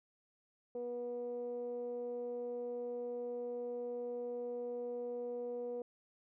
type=tone with low-pass filter; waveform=15% pulse; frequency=242.6 Hz; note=B3; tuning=31 cents flat; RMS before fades=-41 dBFS; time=0.75-5.82 s; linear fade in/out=2 ms; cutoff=510 Hz; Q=5.5; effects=none